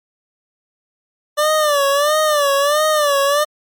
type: tone with vibrato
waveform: 25% pulse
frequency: 587.3 Hz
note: D5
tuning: in tune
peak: -9 dBFS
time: 1.37-3.45 s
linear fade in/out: 20 ms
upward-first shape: sine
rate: 1.5 Hz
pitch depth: 100 cents each way
effects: MP3 96 kbps